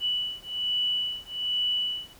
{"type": "beating tone pair", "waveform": "sine", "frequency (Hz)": [2960, 2961.2], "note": ["F#7", "F#7"], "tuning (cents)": [0, 1], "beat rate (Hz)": 1.2, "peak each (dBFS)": -29, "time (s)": [0, 2.14], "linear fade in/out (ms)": 50, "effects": ["pink hiss -53 dBFS RMS until 2.19 s"]}